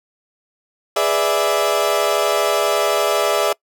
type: chord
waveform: 30% pulse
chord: E dominant seventh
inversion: first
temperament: equal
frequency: 415.3 / 493.9 / 587.3 / 659.3 Hz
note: G#4 / B4 / D5 / E5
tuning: 0 / 0 / 0 / 0 cents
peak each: -19 / -23 / -17 / -17 dBFS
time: 0.96-3.53 s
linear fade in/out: 5 ms
effects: noise-tail reverb RT60 0.1 s tail -25 dB re dry